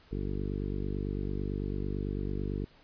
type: harmonic tone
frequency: 49 Hz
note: G1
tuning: in tune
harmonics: 1 / 2 / 3 / 4 / 5 / 6 / 7 / 8 / 9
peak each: -35 / -38 / -40 / -41 / -42 / -43 / -43 / -44 / -45 dBFS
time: 0.11-2.65 s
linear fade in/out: 10 ms
effects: pink hiss -60 dBFS RMS until 2.83 s + resampled to 11025 Hz